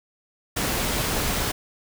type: noise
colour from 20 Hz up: pink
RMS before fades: -25 dBFS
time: 0.56-1.52 s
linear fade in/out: 10 ms
effects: none